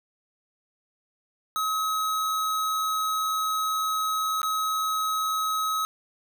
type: tone with dropouts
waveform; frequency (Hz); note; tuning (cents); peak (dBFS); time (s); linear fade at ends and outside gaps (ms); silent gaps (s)
square; 1277; D#6; +45; -25; 1.56-5.85; 0; 4.417-4.431
effects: none